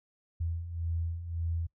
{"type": "beating tone pair", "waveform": "sine", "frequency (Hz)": [82.2, 84], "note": ["E2", "E2"], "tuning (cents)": [-4, 33], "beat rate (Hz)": 1.8, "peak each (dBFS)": [-38, -32], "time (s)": [0.4, 1.67], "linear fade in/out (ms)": 10, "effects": ["noise-tail reverb RT60 0.1 s tail -23 dB re dry"]}